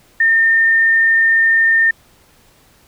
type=tone; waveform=sine; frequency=1814 Hz; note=A#6; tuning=48 cents flat; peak=-9 dBFS; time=0.2-1.91 s; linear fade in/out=5 ms; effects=pink hiss -51 dBFS RMS until 2.87 s